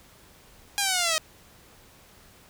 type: linear sweep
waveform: 5% pulse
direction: down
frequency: 818 to 622.3 Hz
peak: -11 dBFS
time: 0.78-1.18 s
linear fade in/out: 0 ms
effects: pink hiss -54 dBFS RMS until 2.49 s